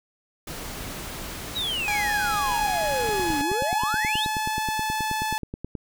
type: noise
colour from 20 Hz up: pink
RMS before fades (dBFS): -35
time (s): 0.47-3.42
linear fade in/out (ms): 5
type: exponential two-way sweep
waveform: triangle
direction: down then up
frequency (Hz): 3954 to 277.2 to 3954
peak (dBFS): -24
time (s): 1.55-4.26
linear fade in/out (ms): 20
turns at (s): 3.41
type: tone with pitch glide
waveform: sawtooth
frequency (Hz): 830.6 to 866.9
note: G#5 to A5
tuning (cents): 0 to -26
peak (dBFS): -21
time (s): 1.88-5.38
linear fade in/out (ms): 0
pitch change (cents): +74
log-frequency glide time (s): 2.33-4.65
type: click train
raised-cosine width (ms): 3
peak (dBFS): -19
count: 26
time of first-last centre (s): 3.09-5.752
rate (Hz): 9.39
effects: none